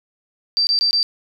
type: tone bursts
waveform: sine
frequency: 4675 Hz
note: D8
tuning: 9 cents flat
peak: -14 dBFS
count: 4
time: 0.57-1.029 s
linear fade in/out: 0 ms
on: 99 ms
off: 21 ms
effects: none